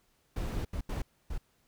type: noise bursts at uneven times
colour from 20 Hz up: brown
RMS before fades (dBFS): -34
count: 4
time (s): 0.36-0.65 / 0.73-0.81 / 0.89-1.02 / 1.3-1.38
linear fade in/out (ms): 5
effects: pink hiss -71 dBFS RMS until 1.67 s